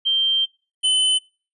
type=tone pair in turn; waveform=sine / square; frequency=3150 / 3033 Hz; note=G7 / F#7; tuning=+8 / +42 cents; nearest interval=minor second; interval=66 cents; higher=first; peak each=-16 dBFS; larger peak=neither; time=0.05-0.46 / 0.83-1.19 s; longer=first; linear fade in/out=20 ms; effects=noise-tail reverb RT60 0.4 s tail -26 dB re dry + resampled to 24000 Hz